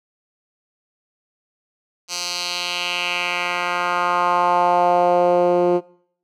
10% pulse tone with band-pass filter sweep, 176.6 Hz, F3, 20 cents sharp, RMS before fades -19 dBFS, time 2.08-5.81 s, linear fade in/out 50 ms, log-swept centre 5500 to 370 Hz, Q 2.2, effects noise-tail reverb RT60 0.6 s tail -22 dB re dry

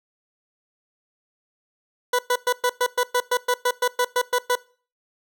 20% pulse tone bursts, 493.9 Hz, B4, in tune, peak -13 dBFS, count 15, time 2.13-4.555 s, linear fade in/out 5 ms, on 59 ms, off 110 ms, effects noise-tail reverb RT60 0.4 s tail -21 dB re dry

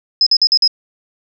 sine tone bursts, 5100 Hz, D#8, 42 cents sharp, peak -8 dBFS, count 5, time 0.21-0.677 s, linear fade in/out 2 ms, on 55 ms, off 48 ms, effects none

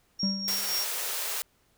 sine tone with tremolo, 5570 Hz, F8, 5 cents flat, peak -27 dBFS, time 0.19-0.85 s, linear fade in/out 10 ms, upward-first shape sine, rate 3.9 Hz, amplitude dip 60%
triangle tone with exponential decay, 196 Hz, G3, in tune, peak -22 dBFS, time 0.23-0.83 s, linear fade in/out 2 ms, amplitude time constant 130 ms
white high-pass noise, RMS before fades -32 dBFS, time 0.48-1.42 s, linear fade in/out 0 ms, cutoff 370 Hz, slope 96 dB/octave
effects pink hiss -67 dBFS RMS until 1.77 s

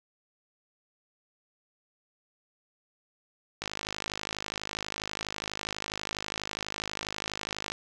click train, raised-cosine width 0.2 ms, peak -15 dBFS, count 215, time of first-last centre 3.62-7.72 s, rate 52.2 Hz, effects none

